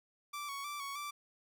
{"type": "tone with vibrato", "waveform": "sawtooth", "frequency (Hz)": 1141, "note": "C#6", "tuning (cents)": 50, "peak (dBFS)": -36, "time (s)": [0.33, 1.11], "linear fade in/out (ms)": 10, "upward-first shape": "square", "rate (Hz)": 3.2, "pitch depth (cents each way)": 42, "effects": []}